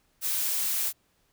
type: noise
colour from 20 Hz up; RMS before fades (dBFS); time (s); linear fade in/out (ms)
blue; -28; 0.21-0.93; 50
effects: pink hiss -69 dBFS RMS until 1.32 s